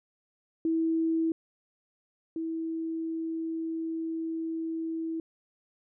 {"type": "tone pair in turn", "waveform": "sine", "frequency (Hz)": [325.5, 325.5], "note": ["E4", "E4"], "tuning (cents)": [-22, -22], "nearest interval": "unison", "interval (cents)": 0, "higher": "neither", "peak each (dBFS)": [-24, -30], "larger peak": "first", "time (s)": [[0.65, 1.32], [2.36, 5.2]], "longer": "second", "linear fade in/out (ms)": 2, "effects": []}